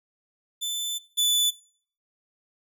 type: tone pair in turn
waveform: sawtooth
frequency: 3520 / 3484 Hz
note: A7 / A7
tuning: 0 / -18 cents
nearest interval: unison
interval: 18 cents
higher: first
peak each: -24 / -17 dBFS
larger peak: second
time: 0.61-0.99 / 1.17-1.51 s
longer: first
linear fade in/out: 20 ms
effects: noise-tail reverb RT60 0.5 s tail -20 dB re dry